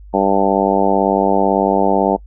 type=harmonic tone; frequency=98 Hz; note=G2; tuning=in tune; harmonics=2 / 3 / 4 / 5 / 6 / 7 / 8 / 9; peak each=-20 / -20 / -20 / -20 / -20 / -20 / -20 / -20 dBFS; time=0.13-2.17 s; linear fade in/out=20 ms; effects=noise-tail reverb RT60 0.1 s tail -23 dB re dry + added 50 Hz sine -35 dBFS peak until 2.26 s